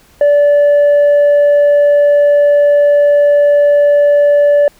sine tone with tanh clipping, 580 Hz, D5, 22 cents flat, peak -6 dBFS, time 0.21-4.68 s, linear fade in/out 2 ms, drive 2 dB, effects pink hiss -47 dBFS RMS until 4.79 s

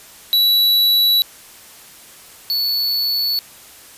square tone pair in turn, 3930 / 4436 Hz, B7 / C#8, -9 / 0 cents, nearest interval major second, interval 209 cents, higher second, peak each -12 / -17 dBFS, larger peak first, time 0.33-1.22 / 2.5-3.39 s, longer neither, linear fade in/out 0 ms, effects white hiss -42 dBFS RMS until 3.97 s + resampled to 32000 Hz

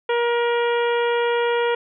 harmonic tone, 474.2 Hz, A#4, 30 cents sharp, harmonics 1 / 2 / 3 / 4 / 5 / 6 / 7, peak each -19 / -25 / -29 / -31 / -33 / -35 / -36 dBFS, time 0.09-1.75 s, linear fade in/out 5 ms, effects none

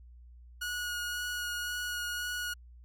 sawtooth tone with vibrato, 1451 Hz, F#6, 34 cents flat, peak -30 dBFS, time 0.61-2.54 s, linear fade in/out 10 ms, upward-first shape sine, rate 1.9 Hz, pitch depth 11 cents each way, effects added 60 Hz sine -50 dBFS peak until 2.84 s

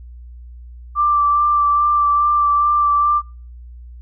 sine tone with vibrato, 1174.7 Hz, D6, in tune, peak -12 dBFS, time 0.95-3.22 s, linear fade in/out 50 ms, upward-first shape sine, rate 2.4 Hz, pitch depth 15 cents each way, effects noise-tail reverb RT60 0.4 s tail -26 dB re dry + added 60 Hz sine -34 dBFS peak until 4.01 s

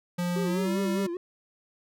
square tone with pitch glide, 176.2 to 195.51 Hz, F3 to G3, +16 to -4 cents, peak -27 dBFS, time 0.18-1.07 s, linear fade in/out 10 ms, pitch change +180 cents, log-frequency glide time 0.45-0.75 s
triangle tone with vibrato, 370 Hz, F#4, in tune, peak -28 dBFS, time 0.36-1.17 s, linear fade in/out 2 ms, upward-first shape sine, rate 5 Hz, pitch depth 150 cents each way
effects none

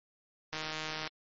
click train, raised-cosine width 0.2 ms, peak -19 dBFS, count 86, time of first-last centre 0.53-1.075 s, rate 156 Hz, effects low-pass 6000 Hz 12 dB/octave + MP3 32 kbps

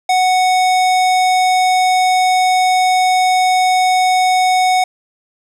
square tone, 740 Hz, F#5, in tune, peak -11 dBFS, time 0.09-4.84 s, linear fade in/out 5 ms, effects low-pass 9000 Hz 12 dB/octave + 8-bit

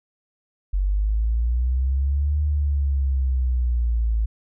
sine linear two-way sweep, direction up then down, 46.25 to 74.9 to 54 Hz, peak -18 dBFS, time 0.73-4.26 s, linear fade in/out 10 ms, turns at 2.41 s, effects none

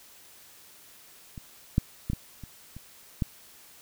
clicks, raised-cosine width 5 ms, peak -27 / -9 / -16 / -17 / -28 / -29 / -13 dBFS, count 7, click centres 1.378 / 1.781 / 2.1 / 2.133 / 2.437 / 2.766 / 3.222 s, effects white hiss -53 dBFS RMS until 3.81 s

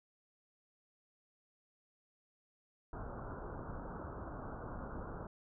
pink low-pass noise, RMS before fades -45 dBFS, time 2.93-5.27 s, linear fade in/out 2 ms, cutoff 1500 Hz, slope 96 dB/octave, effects none

